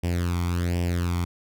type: tone with flanger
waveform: sawtooth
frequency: 87.31 Hz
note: F2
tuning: in tune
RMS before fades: -25 dBFS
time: 0.03-1.25 s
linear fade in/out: 10 ms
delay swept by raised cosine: 0.37 to 0.9 ms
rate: 1.3 Hz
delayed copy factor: +0.75
effects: none